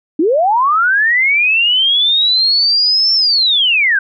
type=linear two-way sweep; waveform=sine; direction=up then down; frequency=286.8 to 5420 to 1507 Hz; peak=-9 dBFS; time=0.19-3.99 s; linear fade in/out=5 ms; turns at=3.14 s; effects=none